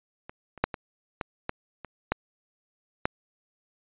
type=clicks; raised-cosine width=0.5 ms; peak=-25 / -29 / -6 / -18 / -15 / -14 / -24 / -8 / -8 dBFS; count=9; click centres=0.295 / 0.577 / 0.64 / 0.742 / 1.212 / 1.494 / 1.847 / 2.12 / 3.055 s; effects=resampled to 8000 Hz